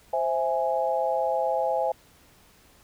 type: chord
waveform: sine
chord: C augmented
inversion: none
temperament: equal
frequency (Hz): 523.3 / 659.3 / 830.6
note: C5 / E5 / G#5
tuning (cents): 0 / 0 / 0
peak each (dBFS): -27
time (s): 0.13-1.92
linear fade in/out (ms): 5
effects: pink hiss -57 dBFS RMS until 2.83 s